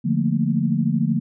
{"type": "chord", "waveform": "sine", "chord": "Bb major seventh", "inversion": "first", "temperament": "equal", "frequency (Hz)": [146.83, 174.61, 220, 233.1], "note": ["D3", "F3", "A3", "Bb3"], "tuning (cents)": [0, 0, 0, 0], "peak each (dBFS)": -23, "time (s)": [0.04, 1.2], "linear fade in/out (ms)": 20, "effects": []}